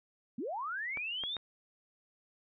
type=linear sweep; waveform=sine; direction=up; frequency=198.7 to 3729 Hz; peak=-35 dBFS; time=0.38-1.37 s; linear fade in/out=5 ms
type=clicks; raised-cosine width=0.5 ms; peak=-27 dBFS; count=3; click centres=0.973 / 1.237 / 1.367 s
effects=none